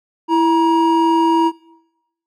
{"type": "tone pair together", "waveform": "triangle", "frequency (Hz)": [330.7, 949.5], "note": ["E4", "A#5"], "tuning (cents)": [6, 32], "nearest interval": "octave + tritone", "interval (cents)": 1826, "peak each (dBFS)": -12, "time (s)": [0.28, 1.52], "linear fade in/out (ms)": 50, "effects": ["noise-tail reverb RT60 0.9 s tail -22 dB re dry"]}